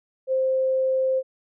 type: tone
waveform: sine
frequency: 524 Hz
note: C5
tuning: 2 cents sharp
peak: -19 dBFS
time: 0.27-1.23 s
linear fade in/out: 50 ms
effects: none